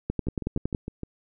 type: two click trains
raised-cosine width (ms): 3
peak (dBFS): -20 / -13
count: 6 / 8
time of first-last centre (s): 0.27-1.033 / 0.1-0.748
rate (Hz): 6.55 / 10.8
effects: none